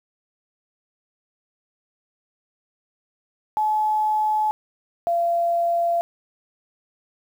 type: tone pair in turn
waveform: sine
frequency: 857 / 684.3 Hz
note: A5 / F5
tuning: -46 / -35 cents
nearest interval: major third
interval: 389 cents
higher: first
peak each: -18 dBFS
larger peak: neither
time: 3.57-4.51 / 5.07-6.01 s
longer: neither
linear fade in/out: 0 ms
effects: 8-bit